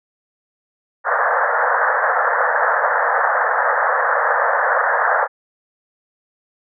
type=band-pass noise; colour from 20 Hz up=white; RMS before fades=-17 dBFS; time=1.04-5.28 s; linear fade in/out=50 ms; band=480 to 1800 Hz; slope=96 dB/octave; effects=none